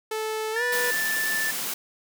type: tone with pitch glide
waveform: sawtooth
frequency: 436.5 to 487.1 Hz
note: A4 to B4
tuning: -14 to -24 cents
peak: -23 dBFS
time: 0.11-0.91 s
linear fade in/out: 5 ms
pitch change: +190 cents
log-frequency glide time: 0.52-0.63 s
type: tone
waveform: triangle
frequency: 1760 Hz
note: A6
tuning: in tune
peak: -23 dBFS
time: 0.56-1.51 s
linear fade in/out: 5 ms
type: high-pass noise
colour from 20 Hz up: white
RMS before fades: -30 dBFS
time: 0.72-1.74 s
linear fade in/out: 5 ms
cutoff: 140 Hz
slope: 96 dB/octave
effects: none